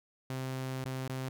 sawtooth tone with dropouts, 130.81 Hz, C3, in tune, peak -31 dBFS, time 0.3-1.29 s, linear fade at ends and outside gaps 2 ms, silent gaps 0.841-0.855 / 1.078-1.096 s, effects none

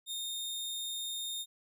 sawtooth tone, 3665 Hz, A#7, 30 cents flat, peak -33 dBFS, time 0.06-1.46 s, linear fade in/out 50 ms, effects none

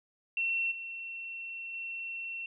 sine tone with level steps, 2712 Hz, E7, 49 cents sharp, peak -28 / -38 / -36 dBFS, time 0.37-2.46 s, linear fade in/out 2 ms, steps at 0.71 / 1.73 s, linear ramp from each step 10 ms, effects none

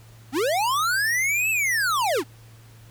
square linear two-way sweep, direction up then down, 233.1 to 2667 to 233.1 Hz, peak -21 dBFS, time 0.32-2.24 s, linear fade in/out 50 ms, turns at 1.5 s, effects added 113 Hz sine -46 dBFS peak until 2.9 s + pink hiss -54 dBFS RMS until 2.9 s

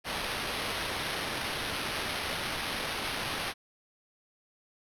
white noise with sample-and-hold, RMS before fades -34 dBFS, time 0.04-3.54 s, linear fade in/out 50 ms, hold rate 7350 Hz, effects low-pass 12000 Hz 12 dB/octave

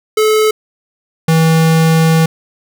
square tone pair in turn, 432 / 161.82 Hz, A4 / E3, -32 / -32 cents, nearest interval octave + perfect fourth, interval 1700 cents, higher first, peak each -9 / -8 dBFS, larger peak second, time 0.17-0.51 / 1.28-2.26 s, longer second, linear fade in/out 5 ms, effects none

